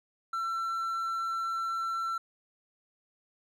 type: tone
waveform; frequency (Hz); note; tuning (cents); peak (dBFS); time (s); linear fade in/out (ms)
triangle; 1346; E6; +36; -28; 0.33-2.18; 5
effects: none